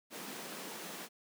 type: high-pass noise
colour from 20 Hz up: pink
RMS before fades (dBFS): -45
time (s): 0.1-1.09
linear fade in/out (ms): 50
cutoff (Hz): 170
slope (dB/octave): 48
effects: none